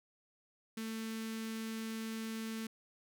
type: tone with notch filter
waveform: sawtooth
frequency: 222.8 Hz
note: A3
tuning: 22 cents sharp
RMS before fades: -41 dBFS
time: 0.77-2.67 s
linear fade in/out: 5 ms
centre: 710 Hz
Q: 0.58
effects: none

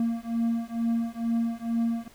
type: beating tone pair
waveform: triangle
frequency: 230 / 232.2 Hz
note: A#3 / A#3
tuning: -23 / -7 cents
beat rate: 2.2 Hz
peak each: -26 / -26 dBFS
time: 0-2.08 s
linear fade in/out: 2 ms
effects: pink hiss -55 dBFS RMS until 2.14 s

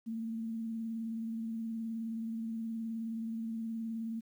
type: tone with vibrato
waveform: sine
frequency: 225.7 Hz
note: A3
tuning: 44 cents sharp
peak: -35 dBFS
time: 0.06-4.21 s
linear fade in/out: 20 ms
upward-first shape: triangle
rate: 19 Hz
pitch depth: 33 cents each way
effects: 11-bit

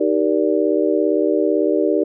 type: chord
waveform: sine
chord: Eb major seventh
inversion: none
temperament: just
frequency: 311.1 / 388.9 / 466.7 / 583.4 Hz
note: Eb4 / G4 / Bb4 / D5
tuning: 0 / -14 / +2 / -12 cents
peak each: -19 / -19 / -21 / -21 dBFS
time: 0-2.04 s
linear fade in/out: 10 ms
effects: none

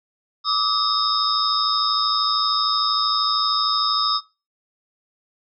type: tone cluster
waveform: sine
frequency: 1163 / 1276 / 3708 / 5000 / 5180 Hz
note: D6 / D#6 / A#7 / D#8 / E8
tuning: -17 / +43 / -10 / +8 / -31 cents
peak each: -24 dBFS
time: 0.44-4.21 s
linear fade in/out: 50 ms
effects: noise-tail reverb RT60 0.3 s tail -20 dB re dry

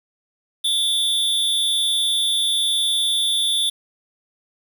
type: tone with amplitude modulation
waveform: square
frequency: 3520 Hz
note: A7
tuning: in tune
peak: -15 dBFS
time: 0.64-3.7 s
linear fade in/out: 10 ms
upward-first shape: sine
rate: 259 Hz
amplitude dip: 70%
effects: 8-bit

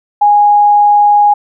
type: tone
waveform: sine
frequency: 826 Hz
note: G#5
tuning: 10 cents flat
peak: -4 dBFS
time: 0.21-1.34 s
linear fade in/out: 10 ms
effects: none

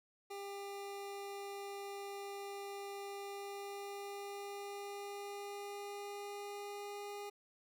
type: tone with pitch glide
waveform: 25% pulse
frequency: 399.6 to 408 Hz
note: G4 to G#4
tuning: +33 to -31 cents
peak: -40 dBFS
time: 0.3-7.3 s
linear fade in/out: 10 ms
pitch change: +36 cents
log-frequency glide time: 3.08-7.09 s
effects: none

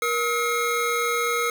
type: tone cluster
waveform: square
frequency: 474.2 / 1282 / 2150 Hz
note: A#4 / E6 / C7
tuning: +30 / -49 / +47 cents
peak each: -27 / -26 / -28 dBFS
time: 0.02-1.5 s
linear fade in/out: 2 ms
effects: none

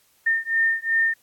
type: beating tone pair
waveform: sine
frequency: 1814 / 1816.7 Hz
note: A#6 / A#6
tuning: -48 / -45 cents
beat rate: 2.7 Hz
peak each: -22 dBFS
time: 0.26-1.14 s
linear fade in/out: 10 ms
effects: white hiss -61 dBFS RMS until 1.22 s + AAC 64 kbps

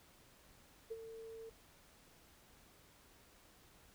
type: tone with ADSR envelope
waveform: sine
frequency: 450.5 Hz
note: A4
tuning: 41 cents sharp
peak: -39 dBFS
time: 0.9-1.5 s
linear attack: 16 ms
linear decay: 37 ms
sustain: -9 dB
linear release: 11 ms
effects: pink hiss -65 dBFS RMS until 3.94 s

